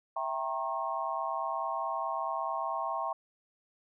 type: chord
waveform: sine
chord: E diminished seventh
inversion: none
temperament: equal with one note detuned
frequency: 659.3 / 784 / 932.3 / 1081.5 Hz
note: E5 / G5 / Bb5 / Db6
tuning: 0 / 0 / 0 / -43 cents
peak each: -37 / -37 / -37 / -35 dBFS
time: 0.16-3.13 s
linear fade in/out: 5 ms
effects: none